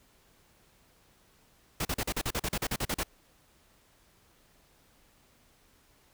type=noise bursts; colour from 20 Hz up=pink; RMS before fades=-31 dBFS; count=14; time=1.8-3.034 s; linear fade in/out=5 ms; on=51 ms; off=40 ms; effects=pink hiss -64 dBFS RMS until 6.13 s